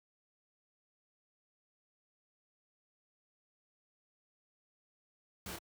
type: noise with echo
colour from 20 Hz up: pink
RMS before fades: -44 dBFS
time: 5.46-5.56 s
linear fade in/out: 2 ms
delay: 27 ms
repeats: 1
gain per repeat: -4 dB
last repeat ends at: 5.587 s
effects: high-pass 60 Hz 12 dB/octave